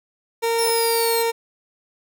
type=tone; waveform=30% pulse; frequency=460.5 Hz; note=A#4; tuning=21 cents flat; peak=-16 dBFS; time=0.42-1.32 s; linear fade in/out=20 ms
type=linear sweep; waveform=10% pulse; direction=down; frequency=5440 to 4098 Hz; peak=-17 dBFS; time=0.58-1.23 s; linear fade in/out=10 ms
effects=none